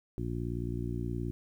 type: harmonic tone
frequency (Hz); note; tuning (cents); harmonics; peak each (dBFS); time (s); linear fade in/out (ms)
58.9; A#1; +19; 1 / 2 / 3 / 4 / 5 / 6; -38 / -36 / -41 / -42 / -41 / -41; 0.18-1.31; 0
effects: 11-bit